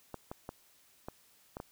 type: clicks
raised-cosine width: 1 ms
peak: -26 dBFS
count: 6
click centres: 0.143 / 0.315 / 0.491 / 1.085 / 1.569 / 1.601 s
effects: white hiss -65 dBFS RMS until 1.71 s